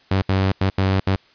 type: tone bursts at uneven times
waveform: sawtooth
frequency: 95.8 Hz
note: G2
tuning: 39 cents flat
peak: -12 dBFS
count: 5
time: 0.11-0.22 / 0.29-0.52 / 0.61-0.7 / 0.78-1 / 1.07-1.16 s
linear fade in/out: 5 ms
effects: white hiss -54 dBFS RMS until 1.34 s + resampled to 11025 Hz